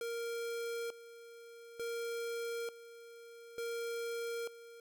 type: tone with tremolo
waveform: square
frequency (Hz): 466.2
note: A#4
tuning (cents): 0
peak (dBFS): -38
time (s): 0.01-4.8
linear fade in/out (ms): 2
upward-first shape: square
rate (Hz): 0.56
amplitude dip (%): 80
effects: none